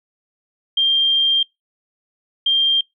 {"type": "tone pair in turn", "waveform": "sine", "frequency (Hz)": [3187, 3187], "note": ["G7", "G7"], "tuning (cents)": [28, 28], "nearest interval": "unison", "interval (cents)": 0, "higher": "neither", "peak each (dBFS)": -13, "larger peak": "neither", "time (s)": [[0.77, 1.43], [2.46, 2.81]], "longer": "first", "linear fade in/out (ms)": 5, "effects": ["noise-tail reverb RT60 0.2 s tail -25 dB re dry"]}